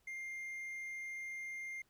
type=tone; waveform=triangle; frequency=2109 Hz; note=C7; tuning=13 cents sharp; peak=-40 dBFS; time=0.07-1.82 s; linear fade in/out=5 ms; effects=pink hiss -75 dBFS RMS until 1.89 s